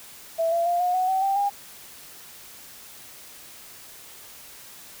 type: tone with pitch steps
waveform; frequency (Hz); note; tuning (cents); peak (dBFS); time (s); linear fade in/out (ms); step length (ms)
sine; 659.3 / 678.6 / 698.5 / 719 / 740 / 761.7 / 784 / 807; E5 / F5 / F5 / F#5 / F#5 / G5 / G5 / G#5; 0 / -50 / 0 / -50 / 0 / -50 / 0 / -50; -20; 0.38-1.5; 20; 140
effects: white hiss -45 dBFS RMS until 5 s